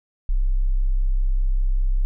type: tone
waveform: sine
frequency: 32.57 Hz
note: C1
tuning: 7 cents flat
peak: -16 dBFS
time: 0.29-2.05 s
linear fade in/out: 0 ms
effects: none

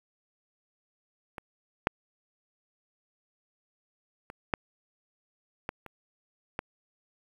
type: clicks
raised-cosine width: 0.5 ms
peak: -23 / -7 / -26 / -10 / -17 / -28 / -16 dBFS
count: 7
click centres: 1.382 / 1.871 / 4.301 / 4.538 / 5.691 / 5.863 / 6.591 s
effects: 8-bit

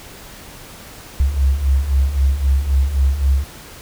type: beating tone pair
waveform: sine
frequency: 65.41 / 69.21 Hz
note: C2 / C#2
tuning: 0 / -2 cents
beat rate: 3.8 Hz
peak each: -19 / -14 dBFS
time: 1.2-3.44 s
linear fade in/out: 0 ms
effects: pink hiss -38 dBFS RMS until 3.81 s

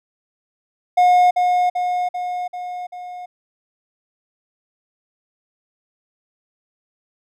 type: tone with echo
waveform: triangle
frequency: 720 Hz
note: F#5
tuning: 47 cents flat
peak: -8 dBFS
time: 0.97-1.31 s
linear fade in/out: 10 ms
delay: 390 ms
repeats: 5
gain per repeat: -4 dB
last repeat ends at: 3.26 s
effects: none

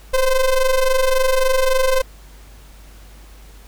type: ring-modulated tone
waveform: square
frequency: 257.2 Hz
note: C4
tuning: 30 cents flat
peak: -11 dBFS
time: 0.13-2.02 s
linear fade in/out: 10 ms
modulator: 269 Hz
effects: added 50 Hz sine -40 dBFS peak until 3.67 s + pink hiss -48 dBFS RMS until 3.67 s

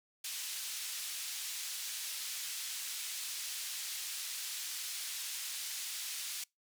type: band-pass noise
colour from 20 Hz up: pink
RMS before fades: -41 dBFS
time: 0.24-6.44 s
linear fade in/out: 5 ms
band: 3400 to 14000 Hz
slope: 12 dB/octave
effects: noise-tail reverb RT60 0.2 s tail -26 dB re dry

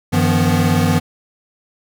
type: tone cluster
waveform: square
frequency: 96.1 / 155.4 / 172 / 246.4 Hz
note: G2 / D#3 / F3 / B3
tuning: -34 / -2 / -26 / -4 cents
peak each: -19 dBFS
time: 0.12-1 s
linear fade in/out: 20 ms
effects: none

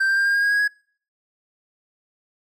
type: tone with pitch steps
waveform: triangle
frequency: 1568 / 1581.6 / 1595.4 / 1609.3 / 1623.3 / 1637.4 / 1651.7 / 1666 Hz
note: G6 / G6 / G6 / G6 / G#6 / G#6 / G#6 / G#6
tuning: 0 / +15 / +30 / +45 / -40 / -25 / -10 / +5 cents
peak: -15 dBFS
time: 0-0.68 s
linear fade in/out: 10 ms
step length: 85 ms
effects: noise-tail reverb RT60 0.5 s tail -25 dB re dry

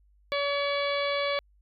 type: harmonic tone with a mistuned harmonic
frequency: 568 Hz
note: C#5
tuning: 42 cents sharp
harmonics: 1 / 2 / 3 / 4 / 5 / 6 / 7 / 8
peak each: -28 / -33 / -39 / -33 / -44 / -36 / -41 / -43 dBFS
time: 0.32-1.39 s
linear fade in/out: 0 ms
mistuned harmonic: 7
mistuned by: +29 cents
effects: added 50 Hz sine -59 dBFS peak until 1.61 s

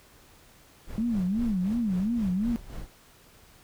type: noise with tremolo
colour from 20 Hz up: brown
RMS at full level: -36 dBFS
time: 0.86-2.89 s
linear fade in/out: 50 ms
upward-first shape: sine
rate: 3.8 Hz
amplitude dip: 80%
type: tone with vibrato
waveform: sine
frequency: 207.7 Hz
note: G#3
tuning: in tune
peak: -24 dBFS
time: 0.98-2.56 s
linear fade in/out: 0 ms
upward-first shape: sine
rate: 2.8 Hz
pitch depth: 250 cents each way
effects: pink hiss -56 dBFS RMS until 3.63 s

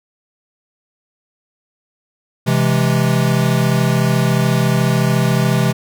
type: chord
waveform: square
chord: C augmented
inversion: none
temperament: equal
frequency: 130.81 / 164.81 / 207.7 Hz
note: C3 / E3 / G#3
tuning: 0 / 0 / 0 cents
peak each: -16 / -18 / -20 dBFS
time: 2.46-5.73 s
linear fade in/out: 20 ms
effects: none

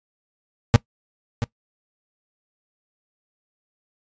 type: tone with echo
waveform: 35% pulse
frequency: 116.54 Hz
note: A#2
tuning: in tune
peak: -7 dBFS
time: 0.74-0.76 s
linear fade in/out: 0 ms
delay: 680 ms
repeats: 1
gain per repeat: -12 dB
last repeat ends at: 1.44 s
effects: noise-tail reverb RT60 0.1 s tail -21 dB re dry + resampled to 16000 Hz

